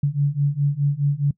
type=beating tone pair; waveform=sine; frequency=140.6 / 145.4 Hz; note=C#3 / D3; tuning=+25 / -17 cents; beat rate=4.8 Hz; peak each=-21 / -20 dBFS; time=0.03-1.31 s; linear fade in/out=5 ms; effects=noise-tail reverb RT60 0.1 s tail -21 dB re dry